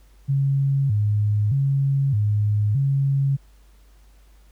sine tone with vibrato, 120 Hz, B2, 49 cents flat, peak -17 dBFS, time 0.28-3.37 s, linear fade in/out 20 ms, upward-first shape square, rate 0.81 Hz, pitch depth 240 cents each way, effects added 50 Hz sine -49 dBFS peak until 4.51 s + pink hiss -61 dBFS RMS until 4.51 s

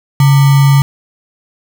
sine tone with sample-and-hold, 139.1 Hz, C#3, 6 cents sharp, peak -4 dBFS, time 0.2-0.82 s, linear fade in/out 2 ms, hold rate 1050 Hz, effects none

